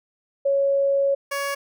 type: tone pair in turn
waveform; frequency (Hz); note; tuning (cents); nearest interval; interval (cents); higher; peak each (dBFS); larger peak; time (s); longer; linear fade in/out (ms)
sine / 15% pulse; 554.4 / 560.5; C#5 / C#5; 0 / +19; unison; 19; second; -17 / -18; first; 0.45-1.15 / 1.31-1.55; first; 10
effects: none